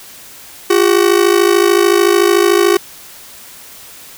45% pulse ring-modulated tone, 376.3 Hz, F#4, 29 cents sharp, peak -5 dBFS, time 0.7-2.77 s, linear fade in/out 0 ms, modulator 26.8 Hz, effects white hiss -36 dBFS RMS until 4.17 s

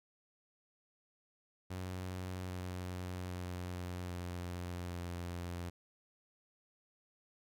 sawtooth tone with pitch steps, 92 / 90.84 / 89.69 / 88.56 / 87.44 Hz, F#2 / F#2 / F2 / F2 / F2, -9 / -31 / +47 / +25 / +3 cents, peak -36 dBFS, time 1.7-5.7 s, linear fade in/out 10 ms, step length 800 ms, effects none

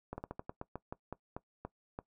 slowing click train, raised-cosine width 1 ms, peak -26 dBFS, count 13, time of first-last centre 0.13-1.989 s, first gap 50 ms, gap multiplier 1.19, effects noise-tail reverb RT60 0.1 s tail -19 dB re dry

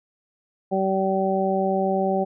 harmonic tone, 191.8 Hz, G3, 37 cents flat, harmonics 1 / 2 / 3 / 4, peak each -25 / -25 / -25 / -25 dBFS, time 0.71-2.25 s, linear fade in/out 20 ms, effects none

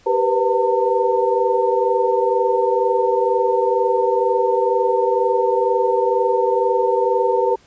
sine tone cluster, 390.3 / 481.9 / 504 / 903 Hz, G4 / B4 / B4 / A5, -8 / -43 / +35 / +45 cents, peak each -20 dBFS, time 0.06-7.56 s, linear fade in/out 10 ms, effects pink hiss -53 dBFS RMS until 7.66 s + resampled to 16000 Hz

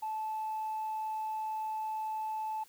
sine tone, 871 Hz, A5, 18 cents flat, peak -32 dBFS, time 0.02-2.64 s, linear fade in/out 10 ms, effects tanh soft clip ceiling -30 dBFS + white hiss -61 dBFS RMS until 2.68 s

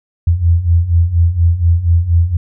sine beating tone pair, 82.41 / 86.61 Hz, E2 / F2, 0 / -14 cents, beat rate 4.2 Hz, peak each -14 / -10 dBFS, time 0.27-2.37 s, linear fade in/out 5 ms, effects none

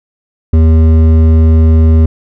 triangle tone with hard clipping, 80.1 Hz, E2, 49 cents flat, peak -5 dBFS, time 0.53-2.06 s, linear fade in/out 5 ms, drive 14 dB, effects none

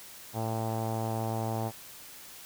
sawtooth tone with low-pass filter, 111.6 Hz, A2, 25 cents sharp, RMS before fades -32 dBFS, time 0.33-1.72 s, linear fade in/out 50 ms, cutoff 800 Hz, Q 3.9, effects white hiss -48 dBFS RMS until 2.45 s

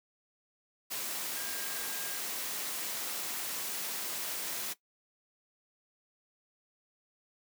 sine tone in noise, 1617 Hz, G#6, 47 cents flat, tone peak -47 dBFS, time 1.35-2.2 s, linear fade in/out 20 ms, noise white, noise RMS -37 dBFS, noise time 0.9-4.74 s, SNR -13 dB, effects noise-tail reverb RT60 0.1 s tail -17 dB re dry + high-pass 200 Hz 12 dB/octave

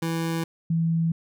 25% pulse / sine tone pair in turn, 164.81 / 164.81 Hz, E3 / E3, 0 / 0 cents, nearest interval unison, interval 0 cents, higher neither, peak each -21 / -20 dBFS, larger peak second, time 0.02-0.44 / 0.7-1.12 s, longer neither, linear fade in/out 5 ms, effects none

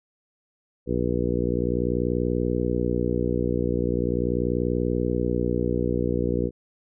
harmonic tone, 60.4 Hz, B1, 38 cents flat, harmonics 1 / 2 / 3 / 4 / 5 / 6 / 7 / 8, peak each -30 / -30 / -30 / -30 / -30 / -30 / -30 / -30 dBFS, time 0.86-6.51 s, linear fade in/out 50 ms, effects none

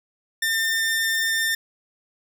sawtooth tone, 1802 Hz, A6, 41 cents sharp, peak -17 dBFS, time 0.42-1.55 s, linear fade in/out 5 ms, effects none

